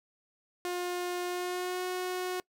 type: tone with pitch glide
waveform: sawtooth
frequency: 356.4 to 365.2 Hz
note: F4 to F#4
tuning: +35 to -23 cents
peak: -28 dBFS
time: 0.65-2.4 s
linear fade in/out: 0 ms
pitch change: +42 cents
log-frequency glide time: 1.26-1.84 s
effects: noise-tail reverb RT60 0.1 s tail -23 dB re dry